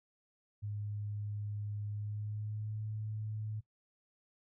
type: tone with pitch glide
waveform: sine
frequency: 103.83 to 107.62 Hz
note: G#2 to A2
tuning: 0 to -38 cents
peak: -37 dBFS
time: 0.62-3.61 s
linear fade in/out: 20 ms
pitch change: +62 cents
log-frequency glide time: 1.9-2.81 s
effects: noise-tail reverb RT60 0.1 s tail -18 dB re dry